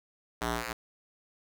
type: ring-modulated tone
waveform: 5% pulse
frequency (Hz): 116.54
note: A#2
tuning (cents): 0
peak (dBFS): -17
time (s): 0.41-0.73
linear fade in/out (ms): 5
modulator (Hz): 526
effects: none